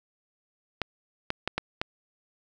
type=clicks; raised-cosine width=0.3 ms; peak=-11 dBFS; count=5; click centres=0.817 / 1.304 / 1.476 / 1.58 / 1.815 s; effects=none